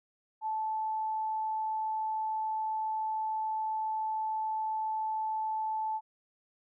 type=tone; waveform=sine; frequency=873 Hz; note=A5; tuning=14 cents flat; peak=-30 dBFS; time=0.41-6.01 s; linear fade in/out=50 ms; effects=none

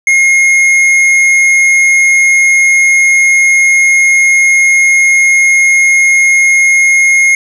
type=tone with hard clipping; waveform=triangle; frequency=2147 Hz; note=C7; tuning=44 cents sharp; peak=-6 dBFS; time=0.07-7.35 s; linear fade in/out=2 ms; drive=11 dB; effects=none

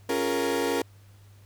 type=chord; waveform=35% pulse; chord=Bb minor seventh; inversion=first; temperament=equal with one note detuned; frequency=277.2 / 351.9 / 415.3 / 466.2 Hz; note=Db4 / F4 / Ab4 / Bb4; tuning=0 / +13 / 0 / 0 cents; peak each=-29 / -30 / -30 / -26 dBFS; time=0.09-0.82 s; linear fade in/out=5 ms; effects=added 100 Hz sine -50 dBFS peak until 1.45 s + pink hiss -61 dBFS RMS until 1.45 s

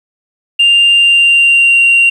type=tone with pitch glide; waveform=sine; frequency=2794 to 2762 Hz; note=F7 to F7; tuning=0 to -20 cents; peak=-3 dBFS; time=0.59-2.1 s; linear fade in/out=10 ms; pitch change=-20 cents; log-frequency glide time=0.92-1.8 s; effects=tanh soft clip ceiling -2 dBFS + 7-bit

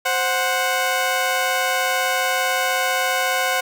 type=tone pair together; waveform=15% pulse; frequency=523.3 / 737.7 Hz; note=C5 / F#5; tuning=0 / -5 cents; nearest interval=tritone; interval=595 cents; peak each=-16 / -14 dBFS; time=0.05-3.61 s; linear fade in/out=10 ms; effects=none

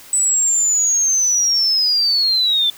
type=linear sweep; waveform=sine; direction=down; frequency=8000 to 3505 Hz; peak=-13 dBFS; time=0.13-2.7 s; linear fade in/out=2 ms; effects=white hiss -41 dBFS RMS until 2.77 s

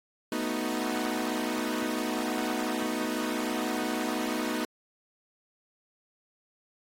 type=chord; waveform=sawtooth; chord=B dominant seventh; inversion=third; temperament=equal with one note detuned; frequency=220.9 / 246.9 / 311.1 / 370 Hz; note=A3 / B3 / D#4 / F#4; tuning=+7 / 0 / 0 / 0 cents; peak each=-32 / -29 / -29 / -34 dBFS; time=0.32-4.65 s; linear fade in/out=2 ms; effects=AAC 48 kbps

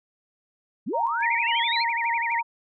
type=linear sweep; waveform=sine; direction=up; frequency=149.6 to 4279 Hz; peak=-25 dBFS; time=0.86-1.84 s; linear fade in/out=20 ms
type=tone with tremolo; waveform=sine; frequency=930 Hz; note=A#5; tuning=4 cents flat; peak=-23 dBFS; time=0.93-2.43 s; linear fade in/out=20 ms; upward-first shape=square; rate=3.6 Hz; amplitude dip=30%
type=tone with vibrato; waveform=sine; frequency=2104 Hz; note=C7; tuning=9 cents sharp; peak=-25 dBFS; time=1.22-2.41 s; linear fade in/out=10 ms; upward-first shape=sine; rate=12 Hz; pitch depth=240 cents each way
effects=MP3 48 kbps

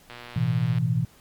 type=click train; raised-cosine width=0.3 ms; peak=-24 dBFS; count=83; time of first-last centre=0.1-0.783 s; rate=120 Hz
type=chord; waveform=sine; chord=A suspended second; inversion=none; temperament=equal with one note detuned; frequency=110 / 124.47 / 164.81 Hz; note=A2 / B2 / E3; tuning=0 / +14 / 0 cents; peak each=-28 / -23 / -25 dBFS; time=0.36-1.05 s; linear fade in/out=5 ms
effects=pink hiss -55 dBFS RMS until 1.2 s + MP3 96 kbps

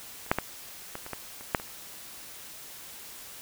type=clicks; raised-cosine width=0.5 ms; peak=-30 / -6 / -11 / -20 / -25 / -18 / -29 / -7 / -24 dBFS; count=9; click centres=0.264 / 0.315 / 0.386 / 0.954 / 1.064 / 1.133 / 1.41 / 1.548 / 1.599 s; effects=white hiss -45 dBFS RMS until 3.41 s

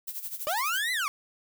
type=noise with tremolo; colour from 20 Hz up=violet; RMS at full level=-34 dBFS; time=0.07-0.82 s; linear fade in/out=10 ms; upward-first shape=sine; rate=12 Hz; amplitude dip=75%
type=linear two-way sweep; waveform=30% pulse; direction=up then down; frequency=570 to 2049 to 1082 Hz; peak=-24 dBFS; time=0.47-1.08 s; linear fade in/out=0 ms; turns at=0.92 s
effects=none

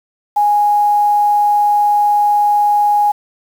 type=tone with quantisation; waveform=sine; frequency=828 Hz; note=G#5; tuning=5 cents flat; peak=-9 dBFS; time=0.36-3.12 s; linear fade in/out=10 ms; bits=6; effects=none

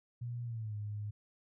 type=tone with pitch glide; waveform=sine; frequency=120 to 104.47 Hz; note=B2 to G#2; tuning=-49 to +11 cents; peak=-37 dBFS; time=0.21-1.11 s; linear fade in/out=10 ms; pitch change=-240 cents; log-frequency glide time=0.44-0.75 s; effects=none

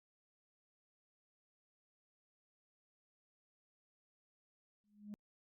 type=tone with exponential growth; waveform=sine; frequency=207.7 Hz; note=G#3; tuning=in tune; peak=-40 dBFS; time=4.84-5.14 s; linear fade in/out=0 ms; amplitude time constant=64 ms; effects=tanh soft clip ceiling -41 dBFS + Opus 48 kbps

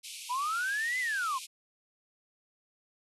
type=band-pass noise; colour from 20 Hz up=pink; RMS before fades=-44 dBFS; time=0.03-1.47 s; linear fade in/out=20 ms; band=2300 to 12000 Hz; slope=96 dB/octave
type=linear two-way sweep; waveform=sine; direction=up then down; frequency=942 to 2059 to 990 Hz; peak=-29 dBFS; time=0.29-1.39 s; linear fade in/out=20 ms; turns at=0.99 s
effects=none

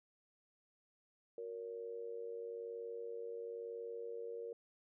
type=tone with amplitude modulation; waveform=sine; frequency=466.2 Hz; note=A#4; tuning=in tune; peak=-39 dBFS; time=1.38-4.53 s; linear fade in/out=2 ms; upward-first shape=sine; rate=101 Hz; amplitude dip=75%; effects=none

